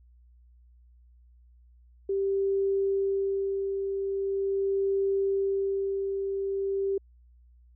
sine tone with tremolo, 392 Hz, G4, in tune, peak -23 dBFS, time 2.09-6.98 s, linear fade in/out 5 ms, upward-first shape sine, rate 0.42 Hz, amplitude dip 40%, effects added 60 Hz sine -54 dBFS peak until 7.75 s

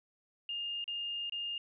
sine tone with dropouts, 2823 Hz, F7, 18 cents sharp, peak -35 dBFS, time 0.49-1.58 s, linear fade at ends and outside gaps 2 ms, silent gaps 0.842-0.878 / 1.297-1.322 s, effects none

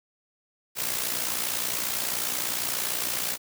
white noise with amplitude modulation, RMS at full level -26 dBFS, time 0.75-3.38 s, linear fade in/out 50 ms, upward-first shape sine, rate 60 Hz, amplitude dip 65%, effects high-pass 100 Hz 12 dB/octave

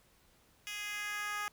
10% pulse tone with high-pass filter sweep, 415.1 Hz, G#4, 1 cent flat, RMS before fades -39 dBFS, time 0.67-1.48 s, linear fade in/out 0 ms, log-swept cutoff 2800 to 1100 Hz, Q 1.7, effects pink hiss -67 dBFS RMS until 1.52 s

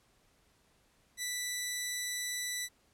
10% pulse tone, 1975.5 Hz, B6, in tune, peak -25 dBFS, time 1.17-2.69 s, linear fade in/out 50 ms, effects pink hiss -69 dBFS RMS until 2.93 s + low-pass 12000 Hz 12 dB/octave

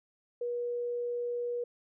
sine tone, 481.8 Hz, B4, 43 cents flat, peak -31 dBFS, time 0.41-1.64 s, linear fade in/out 5 ms, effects none

